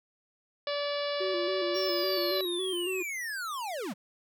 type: harmonic tone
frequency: 577 Hz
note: D5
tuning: 31 cents flat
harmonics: 1 / 2 / 3 / 4 / 5 / 6 / 7 / 8 / 9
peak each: -31 / -39 / -42 / -43 / -42 / -42 / -42 / -44 / -46 dBFS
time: 0.67-2.41 s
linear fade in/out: 2 ms
type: tone with vibrato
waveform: triangle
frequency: 362.5 Hz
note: F#4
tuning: 35 cents flat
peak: -29 dBFS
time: 1.2-3.03 s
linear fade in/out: 10 ms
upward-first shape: square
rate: 3.6 Hz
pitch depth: 60 cents each way
type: linear sweep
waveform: square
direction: down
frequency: 5588 to 155.56 Hz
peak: -34 dBFS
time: 1.74-3.94 s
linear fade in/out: 20 ms
effects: none